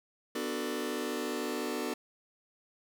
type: chord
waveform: sawtooth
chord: B minor seventh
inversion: none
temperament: just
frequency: 246.9 / 296.3 / 370.4 / 444.5 Hz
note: B3 / D4 / F#4 / A4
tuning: 0 / +15 / +2 / +18 cents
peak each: -34 dBFS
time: 0.35-1.94 s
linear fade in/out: 5 ms
effects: none